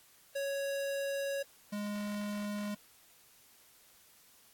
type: tone pair in turn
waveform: square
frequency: 555 / 206.6 Hz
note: C#5 / G#3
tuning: +2 / -9 cents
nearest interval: octave + perfect fourth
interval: 1711 cents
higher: first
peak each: -34 / -36 dBFS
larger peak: first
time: 0.35-1.43 / 1.72-2.75 s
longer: first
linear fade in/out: 10 ms
effects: white hiss -62 dBFS RMS until 4.53 s + AAC 64 kbps